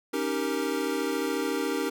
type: chord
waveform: square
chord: Eb dominant seventh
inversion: third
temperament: equal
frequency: 277.2 / 311.1 / 392 / 466.2 Hz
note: Db4 / Eb4 / G4 / Bb4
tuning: 0 / 0 / 0 / 0 cents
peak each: -33 dBFS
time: 0.13-1.9 s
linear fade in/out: 10 ms
effects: none